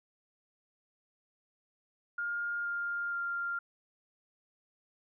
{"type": "tone with pitch steps", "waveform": "sine", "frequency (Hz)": [1413, 1403.2, 1393.5], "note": ["F6", "F6", "F6"], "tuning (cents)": [20, 8, -4], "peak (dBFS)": -32, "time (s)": [2.18, 3.59], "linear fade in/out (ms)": 5, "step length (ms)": 470, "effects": []}